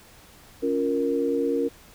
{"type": "chord", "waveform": "sine", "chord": "Bb minor", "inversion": "first", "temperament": "just", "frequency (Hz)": [279.7, 349.6, 466.2], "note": ["Db4", "F4", "Bb4"], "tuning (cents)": [16, 2, 0], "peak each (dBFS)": [-26, -29, -24], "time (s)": [0.62, 1.69], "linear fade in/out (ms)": 20, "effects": ["pink hiss -51 dBFS RMS until 1.94 s"]}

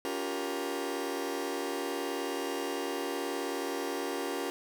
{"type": "chord", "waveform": "sawtooth", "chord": "G half-diminished seventh", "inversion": "second", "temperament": "just", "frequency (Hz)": [282.2, 352.8, 392, 470.4], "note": ["Db4", "F4", "G4", "Bb4"], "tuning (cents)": [31, 18, 0, 16], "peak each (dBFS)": -34, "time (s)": [0.05, 4.5], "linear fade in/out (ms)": 0, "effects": []}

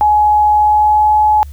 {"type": "tone with pitch glide", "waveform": "sine", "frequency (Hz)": [842, 849.8], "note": ["G#5", "G#5"], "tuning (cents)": [24, 40], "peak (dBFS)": -7, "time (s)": [0.01, 1.43], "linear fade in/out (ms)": 0, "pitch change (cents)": 16, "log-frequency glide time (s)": [0.52, 1.14], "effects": ["added 72 Hz sine -27 dBFS peak until 1.52 s", "white hiss -49 dBFS RMS until 1.52 s"]}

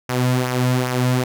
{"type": "tone with flanger", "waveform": "sawtooth", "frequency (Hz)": 126.1, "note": "B2", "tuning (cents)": 36, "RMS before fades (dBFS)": -19, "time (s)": [0.09, 1.24], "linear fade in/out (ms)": 5, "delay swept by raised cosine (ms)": [0.24, 2.64], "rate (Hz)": 2.5, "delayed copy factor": -0.55, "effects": []}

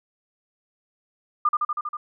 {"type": "tone with echo", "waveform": "sine", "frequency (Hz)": 1207, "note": "D6", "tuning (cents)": 47, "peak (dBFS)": -16, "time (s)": [1.45, 1.49], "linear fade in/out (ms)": 5, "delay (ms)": 80, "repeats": 6, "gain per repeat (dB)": -2, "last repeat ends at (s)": 1.97, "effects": []}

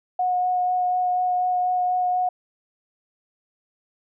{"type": "tone with vibrato", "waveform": "sine", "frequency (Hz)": 727, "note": "F#5", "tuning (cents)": -31, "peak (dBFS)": -19, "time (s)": [0.19, 2.29], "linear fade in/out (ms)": 5, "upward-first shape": "sine", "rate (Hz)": 4.1, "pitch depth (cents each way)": 10, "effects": []}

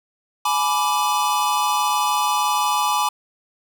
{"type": "chord", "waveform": "square", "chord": "G# diminished", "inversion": "none", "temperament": "equal with one note detuned", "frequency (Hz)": [841.7, 987.8, 1174.7], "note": ["G#5", "B5", "D6"], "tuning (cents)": [23, 0, 0], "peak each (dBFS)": -23, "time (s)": [0.45, 3.09], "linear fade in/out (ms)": 5, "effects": []}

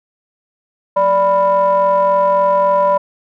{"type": "ring-modulated tone", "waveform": "triangle", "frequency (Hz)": 202.2, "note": "G#3", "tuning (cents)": -46, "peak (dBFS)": -5, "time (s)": [0.96, 2.98], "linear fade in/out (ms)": 10, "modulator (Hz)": 787, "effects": []}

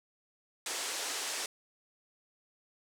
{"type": "band-pass noise", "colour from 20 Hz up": "white", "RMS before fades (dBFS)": -37, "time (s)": [0.66, 1.46], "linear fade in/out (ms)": 2, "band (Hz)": [320, 8900], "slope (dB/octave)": 24, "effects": []}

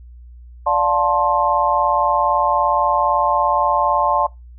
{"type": "chord", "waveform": "sine", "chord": "D minor seventh", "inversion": "none", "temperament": "just", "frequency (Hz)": [587.3, 704.8, 881, 1057.2], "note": ["D5", "F5", "A5", "C6"], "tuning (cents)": [0, 16, 2, 18], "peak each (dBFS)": [-21, -22, -18, -18], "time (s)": [0.66, 4.27], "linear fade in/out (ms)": 10, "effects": ["noise-tail reverb RT60 0.2 s tail -22 dB re dry", "added 60 Hz sine -37 dBFS peak until 4.58 s"]}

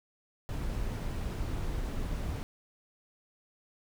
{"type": "noise", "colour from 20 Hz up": "brown", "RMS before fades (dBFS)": -34, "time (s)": [0.49, 2.43], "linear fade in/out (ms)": 0, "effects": []}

